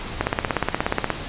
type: click train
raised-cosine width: 0.5 ms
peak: -4 dBFS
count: 16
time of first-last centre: 0.21-1.103 s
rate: 16.8 Hz
effects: pink hiss -32 dBFS RMS until 1.28 s + resampled to 8000 Hz